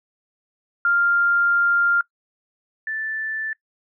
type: tone pair in turn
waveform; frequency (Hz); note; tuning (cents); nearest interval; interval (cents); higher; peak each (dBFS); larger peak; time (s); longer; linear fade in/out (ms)
sine; 1396.9 / 1760; F6 / A6; 0 / 0; major third; 400; second; -15 / -24; first; 0.85-2.01 / 2.87-3.53; first; 2
effects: noise-tail reverb RT60 0.1 s tail -22 dB re dry